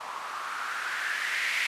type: noise with low-pass filter sweep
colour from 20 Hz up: violet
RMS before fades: -32 dBFS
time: 0-1.67 s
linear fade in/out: 10 ms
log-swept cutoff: 1000 to 2200 Hz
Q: 4.3
effects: resampled to 32000 Hz